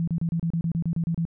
sine tone bursts, 166.7 Hz, E3, 20 cents sharp, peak -22 dBFS, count 12, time 0-1.252 s, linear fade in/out 0 ms, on 75 ms, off 32 ms, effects none

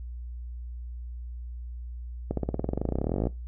accelerating click train, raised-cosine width 2 ms, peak -14 dBFS, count 29, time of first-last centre 2.31-3.27 s, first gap 63 ms, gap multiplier 0.95, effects noise-tail reverb RT60 0.2 s tail -19 dB re dry + added 60 Hz sine -35 dBFS peak until 3.47 s

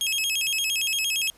sawtooth tone with vibrato, 2897 Hz, F#7, 37 cents flat, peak -20 dBFS, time 0.01-1.3 s, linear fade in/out 0 ms, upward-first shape square, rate 8.7 Hz, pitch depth 200 cents each way, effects pink hiss -56 dBFS RMS until 1.37 s + resampled to 32000 Hz

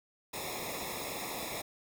pink noise with comb filter, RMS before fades -39 dBFS, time 0.33-1.62 s, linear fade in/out 10 ms, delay 0.66 ms, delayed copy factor -0.95, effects none

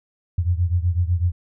sine beating tone pair, 85.3 / 93.3 Hz, F2 / F#2, -40 / +15 cents, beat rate 8 Hz, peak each -19 / -22 dBFS, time 0.38-1.32 s, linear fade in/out 5 ms, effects none

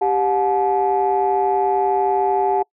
sine tone cluster, 393.9 / 726 / 859 Hz, G4 / F#5 / A5, +8 / -33 / -42 cents, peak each -19 dBFS, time 0.01-2.63 s, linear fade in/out 10 ms, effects noise-tail reverb RT60 0.1 s tail -26 dB re dry + tanh soft clip ceiling -8 dBFS

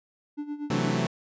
triangle tone with tremolo, 293.7 Hz, D4, in tune, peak -27 dBFS, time 0.37-0.98 s, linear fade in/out 20 ms, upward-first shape sine, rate 8.4 Hz, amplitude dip 75%
sawtooth chord, F# half-diminished seventh, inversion second, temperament equal, 130.81 / 164.81 / 185 / 220 Hz, C3 / E3 / F#3 / A3, 0 / 0 / 0 / 0 cents, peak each -26 dBFS, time 0.7-1.07 s, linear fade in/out 5 ms
effects resampled to 16000 Hz

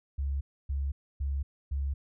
sine tone bursts, 69.3 Hz, C#2, in tune, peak -28 dBFS, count 4, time 0.18-1.94 s, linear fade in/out 10 ms, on 230 ms, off 280 ms, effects none

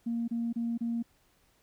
sine tone bursts, 233.1 Hz, A#3, in tune, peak -28 dBFS, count 4, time 0.06-1.027 s, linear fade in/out 10 ms, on 220 ms, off 29 ms, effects tanh soft clip ceiling -24 dBFS + pink hiss -68 dBFS RMS until 1.62 s

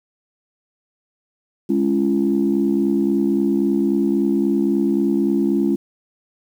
sine chord, Db major, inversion second, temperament equal with one note detuned, 207.7 / 277.2 / 340.9 Hz, Ab3 / Db4 / F4, 0 / 0 / -42 cents, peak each -19 dBFS, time 1.69-5.76 s, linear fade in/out 10 ms, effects tanh soft clip ceiling -7 dBFS + 8-bit

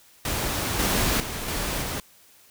pink noise with level steps, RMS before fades -27 / -23 / -32 / -28 / -30 dBFS, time 0.25-2 s, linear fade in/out 2 ms, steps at 0.79 / 1.2 / 1.48 / 1.82 s, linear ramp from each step 2 ms, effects white hiss -55 dBFS RMS until 2.5 s

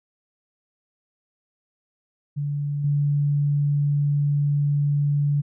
sine tone with level steps, 144.5 Hz, D3, 28 cents flat, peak -23 / -18 dBFS, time 2.36-5.42 s, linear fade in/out 20 ms, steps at 2.84 s, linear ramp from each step 5 ms, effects none

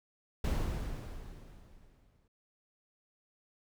brown noise with exponential decay, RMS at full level -29 dBFS, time 0.44-2.28 s, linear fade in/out 5 ms, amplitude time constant 400 ms, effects none

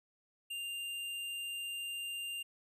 square tone, 2794 Hz, F7, in tune, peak -39 dBFS, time 0.5-2.43 s, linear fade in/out 10 ms, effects resampled to 32000 Hz

